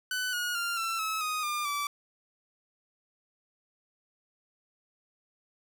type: tone with pitch steps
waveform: sawtooth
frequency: 1500 / 1445.6 / 1393.1 / 1342.5 / 1293.8 / 1246.9 / 1201.6 / 1158 Hz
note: F#6 / F#6 / F6 / E6 / E6 / D#6 / D6 / D6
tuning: +23 / -41 / -5 / +31 / -33 / +3 / +39 / -25 cents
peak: -26 dBFS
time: 0.11-1.87 s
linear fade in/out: 2 ms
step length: 220 ms
effects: none